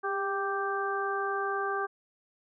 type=harmonic tone with a mistuned harmonic; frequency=392 Hz; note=G4; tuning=in tune; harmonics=1 / 2 / 3 / 4; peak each=-33 / -35 / -33 / -35 dBFS; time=0.03-1.87 s; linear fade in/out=20 ms; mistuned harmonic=1; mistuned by=+29 cents; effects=none